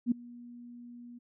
sine tone with ADSR envelope, 240.5 Hz, B3, 46 cents flat, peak -21 dBFS, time 0.06-1.19 s, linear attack 55 ms, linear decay 7 ms, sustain -24 dB, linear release 15 ms, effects none

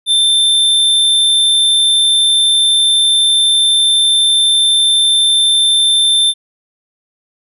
square tone, 3564 Hz, A7, 22 cents sharp, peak -9 dBFS, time 0.06-6.34 s, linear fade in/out 50 ms, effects resampled to 32000 Hz

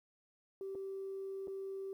sine tone with dropouts, 387.8 Hz, G4, 19 cents flat, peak -39 dBFS, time 0.61-1.93 s, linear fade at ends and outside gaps 1 ms, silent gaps 0.75-0.754 / 1.473-1.48 s, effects tanh soft clip ceiling -35 dBFS + 12-bit

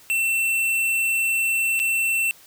square tone with dropouts, 2690 Hz, E7, 34 cents sharp, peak -20 dBFS, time 0.1-2.31 s, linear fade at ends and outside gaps 0 ms, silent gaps 1.793-1.799 s, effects white hiss -50 dBFS RMS until 2.46 s

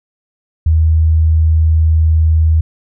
sine tone, 79.7 Hz, D#2, 42 cents sharp, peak -7 dBFS, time 0.66-2.61 s, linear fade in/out 5 ms, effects none

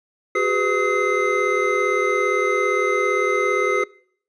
triangle tone cluster, 371.6 / 409.2 / 502 / 1272 / 2072 Hz, F#4 / G#4 / B4 / D#6 / C7, +7 / -26 / +28 / +38 / -17 cents, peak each -22 dBFS, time 0.35-3.84 s, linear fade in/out 5 ms, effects noise-tail reverb RT60 0.6 s tail -24 dB re dry + resampled to 22050 Hz

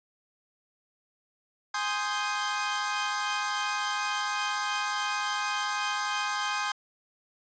sawtooth chord, Ab major seventh, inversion none, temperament equal, 830.6 / 1046.5 / 1244.5 / 1568 Hz, Ab5 / C6 / Eb6 / G6, 0 / 0 / 0 / 0 cents, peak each -30 dBFS, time 1.74-6.72 s, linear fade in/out 5 ms, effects resampled to 16000 Hz

